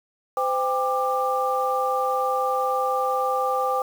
sine tone cluster, 512 / 796 / 1186 Hz, C5 / G5 / D6, -38 / +26 / +17 cents, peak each -25 dBFS, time 0.37-3.82 s, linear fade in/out 2 ms, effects 7-bit

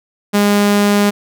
sawtooth tone, 204.5 Hz, G#3, 26 cents flat, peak -6 dBFS, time 0.33-1.11 s, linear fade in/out 20 ms, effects none

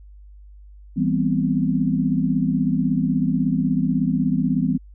sine chord, C major seventh, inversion first, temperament just, 163.52 / 196.22 / 245.3 / 261.6 Hz, E3 / G3 / B3 / C4, -14 / +2 / -12 / 0 cents, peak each -23 dBFS, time 0.96-4.78 s, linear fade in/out 20 ms, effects added 50 Hz sine -41 dBFS peak until 4.94 s

